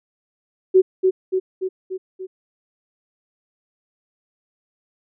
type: tone with echo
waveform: sine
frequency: 375.1 Hz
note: F#4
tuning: 24 cents sharp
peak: -8 dBFS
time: 0.74-0.82 s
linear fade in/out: 20 ms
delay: 290 ms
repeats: 5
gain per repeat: -4 dB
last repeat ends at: 2.27 s
effects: none